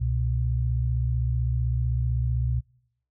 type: tone pair together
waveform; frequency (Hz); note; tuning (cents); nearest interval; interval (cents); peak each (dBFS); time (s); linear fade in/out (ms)
sine; 66.07 / 121.8; C2 / B2; +17 / -24; major seventh; 1059; -25; 0-2.61; 20
effects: noise-tail reverb RT60 0.8 s tail -26 dB re dry